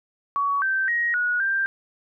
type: tone with pitch steps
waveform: sine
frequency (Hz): 1126 / 1556 / 1886 / 1457 / 1581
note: C#6 / G6 / A#6 / F#6 / G6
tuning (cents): +27 / -13 / +20 / -27 / +14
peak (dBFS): -20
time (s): 0.36-1.66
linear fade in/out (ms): 0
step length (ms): 260
effects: none